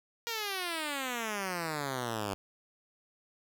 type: exponential sweep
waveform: 5% pulse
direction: down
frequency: 474 to 96.4 Hz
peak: -22 dBFS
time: 0.27-2.34 s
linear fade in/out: 0 ms
effects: none